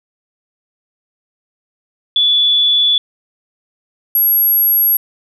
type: tone pair in turn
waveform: sine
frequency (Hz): 3443 / 11511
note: A7 / F#9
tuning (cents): -38 / -49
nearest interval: octave + major sixth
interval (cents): 2089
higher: second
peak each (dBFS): -9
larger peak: neither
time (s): 2.16-2.98 / 4.15-4.97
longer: neither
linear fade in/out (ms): 2
effects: none